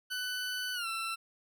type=tone with pitch glide; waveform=20% pulse; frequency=1497 to 1341.4 Hz; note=F#6 to E6; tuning=+20 to +30 cents; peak=-29 dBFS; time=0.1-1.16 s; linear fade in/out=20 ms; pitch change=-190 cents; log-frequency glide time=0.74-0.87 s; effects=none